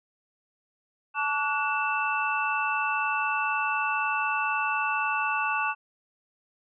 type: tone cluster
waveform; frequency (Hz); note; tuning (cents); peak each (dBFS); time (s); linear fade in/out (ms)
sine; 871 / 1141 / 1465 / 2658; A5 / C#6 / F#6 / E7; -18 / +50 / -18 / +14; -30; 1.14-5.75; 50
effects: none